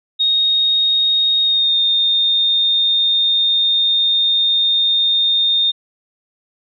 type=tone with pitch glide; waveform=sine; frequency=3729 to 3654 Hz; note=A#7 to A#7; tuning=0 to -35 cents; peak=-12 dBFS; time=0.19-5.72 s; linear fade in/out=20 ms; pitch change=-35 cents; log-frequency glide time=1.42-1.78 s; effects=none